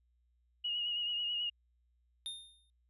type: tone with vibrato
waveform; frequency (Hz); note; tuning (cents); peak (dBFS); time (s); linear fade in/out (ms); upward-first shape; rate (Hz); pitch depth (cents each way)
sine; 2882; F#7; -46; -33; 0.64-1.5; 10; sine; 9.2; 31
type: tone with exponential decay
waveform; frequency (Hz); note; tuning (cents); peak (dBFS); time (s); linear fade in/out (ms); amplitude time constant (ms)
square; 3645; A#7; -40; -37; 2.26-2.7; 0; 95
effects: added 60 Hz sine -70 dBFS peak until 2.89 s + resampled to 32000 Hz